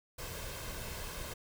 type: noise with comb filter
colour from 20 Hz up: pink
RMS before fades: -42 dBFS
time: 0.18-1.34 s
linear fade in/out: 10 ms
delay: 1.9 ms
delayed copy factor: +0.5
effects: none